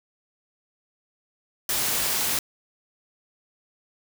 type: noise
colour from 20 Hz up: white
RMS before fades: -25 dBFS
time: 1.69-2.39 s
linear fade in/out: 2 ms
effects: none